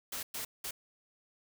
white noise bursts at uneven times, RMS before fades -39 dBFS, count 3, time 0.12-0.23 / 0.34-0.45 / 0.64-0.71 s, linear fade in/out 5 ms, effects none

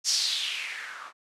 violet noise with low-pass filter sweep, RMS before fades -30 dBFS, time 0.04-1.13 s, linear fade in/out 50 ms, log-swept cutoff 6000 to 1100 Hz, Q 4.1, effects low-pass 11000 Hz 12 dB/octave

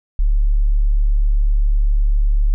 sine tone, 36.06 Hz, D1, 31 cents flat, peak -11 dBFS, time 0.19-2.54 s, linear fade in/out 0 ms, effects none

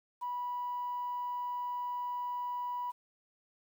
sine tone, 980 Hz, B5, 14 cents flat, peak -33 dBFS, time 0.21-2.92 s, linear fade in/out 20 ms, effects tanh soft clip ceiling -30 dBFS + 10-bit

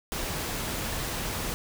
pink noise, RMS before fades -32 dBFS, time 0.12-1.54 s, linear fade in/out 0 ms, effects none

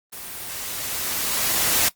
white noise with level ramp, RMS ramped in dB -36 to -18 dBFS, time 0.12-1.89 s, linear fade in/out 10 ms, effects noise-tail reverb RT60 0.1 s tail -18 dB re dry + Opus 32 kbps

